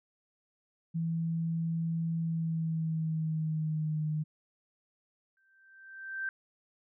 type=tone with pitch glide; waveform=sine; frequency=164.81 to 153.77 Hz; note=E3 to D#3; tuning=0 to -20 cents; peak=-29 dBFS; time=0.94-4.24 s; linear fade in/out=20 ms; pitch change=-120 cents; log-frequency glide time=2.19-4.05 s
type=tone with exponential growth; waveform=sine; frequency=1562 Hz; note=G6; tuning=7 cents flat; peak=-30 dBFS; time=5.37-6.29 s; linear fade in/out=1 ms; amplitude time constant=200 ms
effects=none